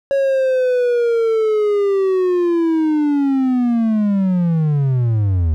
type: linear sweep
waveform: triangle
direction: down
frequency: 554.4 to 76 Hz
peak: -11 dBFS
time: 0.11-5.54 s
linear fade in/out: 0 ms
effects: none